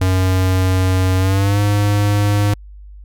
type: tone with pitch glide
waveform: square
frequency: 93.1 to 102.71 Hz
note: F#2 to G#2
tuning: +11 to -19 cents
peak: -13 dBFS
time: 0.01-2.54 s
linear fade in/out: 5 ms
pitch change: +170 cents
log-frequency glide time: 1.18-1.6 s
effects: added 50 Hz sine -34 dBFS peak until 3.04 s